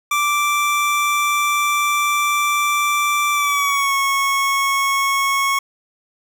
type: tone with pitch glide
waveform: 25% pulse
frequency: 1172 to 1099.8 Hz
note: D6 to C#6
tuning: -4 to -14 cents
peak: -12 dBFS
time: 0.11-5.59 s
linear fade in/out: 5 ms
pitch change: -110 cents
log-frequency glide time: 3.32-3.94 s
effects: none